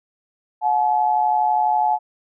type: tone pair together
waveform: sine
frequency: 725 / 857.1 Hz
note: F#5 / A5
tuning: -35 / -46 cents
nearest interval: minor third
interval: 289 cents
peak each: -20 / -17 dBFS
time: 0.61-1.99 s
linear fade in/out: 50 ms
effects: none